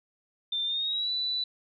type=tone with pitch glide; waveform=sine; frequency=3579 to 3971 Hz; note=A7 to B7; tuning=+29 to +9 cents; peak=-27 dBFS; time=0.52-1.44 s; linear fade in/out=5 ms; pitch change=+180 cents; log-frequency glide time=0.65-1.11 s; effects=none